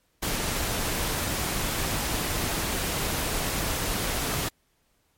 pink noise, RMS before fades -28 dBFS, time 0.22-4.49 s, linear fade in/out 10 ms, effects pink hiss -69 dBFS RMS until 5.17 s + MP3 64 kbps

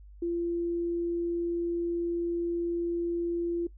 sine tone, 342.3 Hz, F4, 35 cents flat, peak -27 dBFS, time 0.22-3.67 s, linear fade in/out 5 ms, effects noise-tail reverb RT60 0.1 s tail -19 dB re dry + added 50 Hz sine -47 dBFS peak until 3.77 s

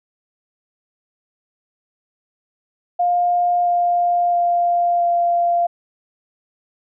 sine tone with pitch steps, 706 / 701.5 / 697.1 / 692.7 Hz, F5 / F5 / F5 / F5, +19 / +8 / -3 / -14 cents, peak -14 dBFS, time 2.99-5.67 s, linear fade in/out 10 ms, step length 670 ms, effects none

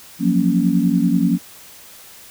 sine chord, Gb major seventh, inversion third, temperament equal, 174.61 / 185 / 233.1 / 277.2 Hz, F3 / Gb3 / Bb3 / Db4, 0 / 0 / 0 / 0 cents, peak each -19 dBFS, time 0.19-1.39 s, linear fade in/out 50 ms, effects white hiss -42 dBFS RMS until 2.3 s

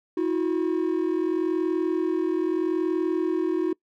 triangle tone pair together, 322.2 / 363 Hz, E4 / F#4, -39 / -33 cents, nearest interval major second, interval 206 cents, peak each -22 dBFS, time 0.17-3.73 s, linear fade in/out 5 ms, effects noise-tail reverb RT60 0.1 s tail -25 dB re dry + tanh soft clip ceiling -15 dBFS

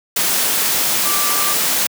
sine tone in noise, 1174.7 Hz, D6, in tune, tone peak -23 dBFS, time 1.05-1.54 s, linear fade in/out 5 ms, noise white, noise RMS -17 dBFS, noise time 0.16-1.87 s, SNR -9 dB, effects high-pass 150 Hz 12 dB/octave

